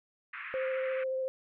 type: band-pass noise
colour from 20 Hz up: white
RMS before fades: -42 dBFS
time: 0.33-1.04 s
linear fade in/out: 5 ms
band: 1200 to 2400 Hz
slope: 48 dB/octave
type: tone with vibrato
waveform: sine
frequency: 523.3 Hz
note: C5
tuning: in tune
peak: -30 dBFS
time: 0.54-1.28 s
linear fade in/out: 0 ms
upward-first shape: triangle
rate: 14 Hz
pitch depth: 14 cents each way
effects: none